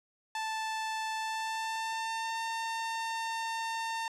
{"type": "tone with pitch glide", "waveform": "sawtooth", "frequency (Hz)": [880, 906.3], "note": ["A5", "A#5"], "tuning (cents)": [0, -49], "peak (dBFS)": -29, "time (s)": [0.35, 4.08], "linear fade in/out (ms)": 2, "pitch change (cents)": 51, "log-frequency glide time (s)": [1.16, 2.42], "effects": ["low-pass 8000 Hz 12 dB/octave"]}